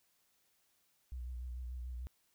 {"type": "tone with vibrato", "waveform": "sine", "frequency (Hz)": 61.74, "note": "B1", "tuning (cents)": 0, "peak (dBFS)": -40, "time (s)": [1.12, 2.07], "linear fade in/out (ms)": 0, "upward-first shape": "triangle", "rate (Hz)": 6.8, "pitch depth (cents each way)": 59, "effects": ["white hiss -75 dBFS RMS until 2.34 s"]}